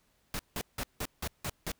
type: noise bursts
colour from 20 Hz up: pink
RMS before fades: -35 dBFS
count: 7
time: 0.34-1.717 s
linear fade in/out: 0 ms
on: 51 ms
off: 170 ms
effects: pink hiss -71 dBFS RMS until 1.79 s